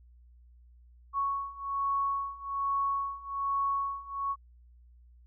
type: beating tone pair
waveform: sine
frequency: 1108.7 / 1109.9 Hz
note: C#6 / C#6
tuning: 0 / +2 cents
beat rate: 1.2 Hz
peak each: -33 / -31 dBFS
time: 1.13-4.36 s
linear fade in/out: 50 ms
effects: added 60 Hz sine -54 dBFS peak until 5.26 s